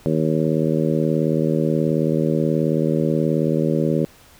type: harmonic tone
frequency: 78.6 Hz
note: D#2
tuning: 18 cents sharp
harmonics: 2 / 3 / 4 / 5 / 6 / 7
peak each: -21 / -23 / -24 / -25 / -26 / -26 dBFS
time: 0.06-4.05 s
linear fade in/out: 0 ms
effects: pink hiss -49 dBFS RMS until 4.39 s